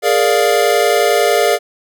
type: chord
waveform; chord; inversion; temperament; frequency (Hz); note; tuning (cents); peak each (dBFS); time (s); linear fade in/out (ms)
square; Bb dominant seventh; third; equal; 415.3 / 466.2 / 587.3 / 698.5; Ab4 / Bb4 / D5 / F5; 0 / 0 / 0 / 0; -17; 0.02-1.59; 50
effects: none